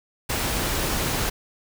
pink noise, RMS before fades -25 dBFS, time 0.29-1.3 s, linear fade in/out 10 ms, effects none

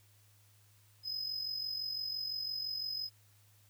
triangle tone with amplitude modulation, 5060 Hz, D#8, 28 cents sharp, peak -32 dBFS, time 1.03-3.1 s, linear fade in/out 50 ms, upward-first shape sine, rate 45.9 Hz, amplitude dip 60%, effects added 103 Hz sine -64 dBFS peak until 3.69 s + white hiss -68 dBFS RMS until 3.69 s

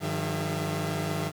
sawtooth tone cluster, 99.2 / 154 / 180 / 405.4 / 673 Hz, G2 / D#3 / F#3 / G#4 / E5, +21 / -17 / -47 / -42 / +36 cents, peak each -32 / -27 / -32 / -34 / -33 dBFS, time 0-1.32 s, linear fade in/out 50 ms, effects 9-bit

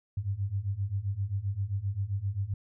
sine beating tone pair, 95 / 102.6 Hz, F#2 / G#2, +46 / -21 cents, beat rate 7.6 Hz, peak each -33 / -31 dBFS, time 0.17-2.54 s, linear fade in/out 5 ms, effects none

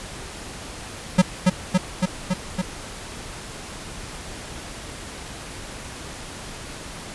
square tone with echo, 183.7 Hz, F#3, 12 cents flat, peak -11 dBFS, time 1.18-1.22 s, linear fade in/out 10 ms, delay 280 ms, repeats 5, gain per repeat -2 dB, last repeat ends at 2.62 s, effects pink hiss -36 dBFS RMS until 7.14 s + resampled to 24000 Hz

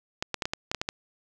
clicks, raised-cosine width 0.2 ms, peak -11 dBFS, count 9, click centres 0.225 / 0.343 / 0.422 / 0.455 / 0.535 / 0.715 / 0.747 / 0.815 / 0.889 s, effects none

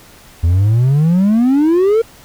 triangle exponential sweep, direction up, 80.8 to 466.2 Hz, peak -6 dBFS, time 0.43-2.02 s, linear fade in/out 10 ms, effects tanh soft clip ceiling -2 dBFS + pink hiss -42 dBFS RMS until 2.24 s

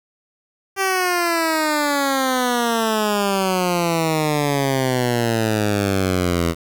10% pulse exponential sweep, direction down, 392 to 82.41 Hz, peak -9 dBFS, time 0.76-6.55 s, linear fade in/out 50 ms, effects 8-bit

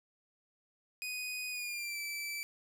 sawtooth tone with pitch glide, 2489 to 2322 Hz, D#7 to D7, 0 to -20 cents, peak -34 dBFS, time 1.02-2.43 s, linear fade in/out 0 ms, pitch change -120 cents, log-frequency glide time 1.5-1.99 s, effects none

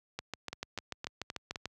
two click trains, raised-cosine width 0.2 ms, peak -21 / -19 dBFS, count 5 / 11, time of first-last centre 0.53-1.558 / 0.19-1.656 s, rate 3.89 / 6.82 Hz, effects high-pass 60 Hz 12 dB/octave

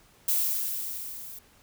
violet noise with level ramp, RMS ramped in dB -24 to -43 dBFS, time 0.28-1.39 s, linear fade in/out 5 ms, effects pink hiss -59 dBFS RMS until 1.62 s

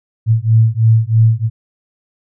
sine beating tone pair, 110.8 / 113.9 Hz, A2 / A#2, +13 / -40 cents, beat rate 3.1 Hz, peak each -11 dBFS, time 0.26-1.5 s, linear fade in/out 50 ms, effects none

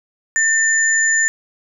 sine tone pair together, 1797 / 7044 Hz, A6 / A8, +36 / +1 cents, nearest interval 2 octaves, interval 2365 cents, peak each -14 / -18 dBFS, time 0.36-1.28 s, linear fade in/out 0 ms, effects none

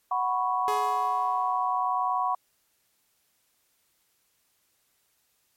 sine chord, F# suspended fourth, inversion none, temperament equal, 740 / 987.8 / 1108.7 Hz, F#5 / B5 / C#6, 0 / 0 / 0 cents, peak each -28 dBFS, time 0.11-2.35 s, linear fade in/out 5 ms
sawtooth tone with exponential decay, 420.1 Hz, G#4, 20 cents sharp, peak -25 dBFS, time 0.68-1.88 s, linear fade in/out 0 ms, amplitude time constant 260 ms
effects white hiss -70 dBFS RMS until 5.56 s + MP3 64 kbps

